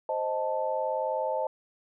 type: chord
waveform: sine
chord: A diminished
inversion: first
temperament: equal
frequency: 523.3 / 622.3 / 880 Hz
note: C5 / Eb5 / A5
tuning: 0 / 0 / 0 cents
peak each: -31 dBFS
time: 0.09-1.47 s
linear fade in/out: 2 ms
effects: none